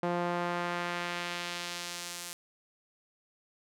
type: tone with band-pass filter sweep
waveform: sawtooth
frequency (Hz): 174.61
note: F3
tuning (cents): 0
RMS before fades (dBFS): -35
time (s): 0.03-2.33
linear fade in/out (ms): 0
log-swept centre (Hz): 650 to 8900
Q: 0.82
effects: none